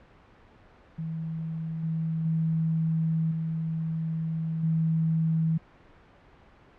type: tone with level steps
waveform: sine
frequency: 161.4 Hz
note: E3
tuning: 36 cents flat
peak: -30 / -26 / -23 / -27 / -22 dBFS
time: 0.98-5.58 s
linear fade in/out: 10 ms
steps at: 1.83 / 2.25 / 3.31 / 4.63 s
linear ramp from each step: 5 ms
effects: pink hiss -55 dBFS RMS until 6.78 s + low-pass 2000 Hz 12 dB/octave